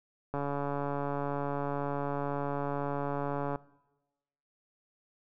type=click train; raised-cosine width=1 ms; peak=-20 dBFS; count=458; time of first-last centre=0.34-3.558 s; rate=142 Hz; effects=noise-tail reverb RT60 1.0 s tail -21 dB re dry